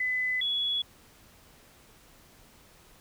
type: tone pair in turn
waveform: sine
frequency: 2010 / 3380 Hz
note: B6 / G#7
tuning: +30 / +30 cents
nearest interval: major sixth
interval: 900 cents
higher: second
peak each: -26 dBFS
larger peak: neither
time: 0-0.41 / 0.41-0.82 s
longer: neither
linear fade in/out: 5 ms
effects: pink hiss -57 dBFS RMS until 3 s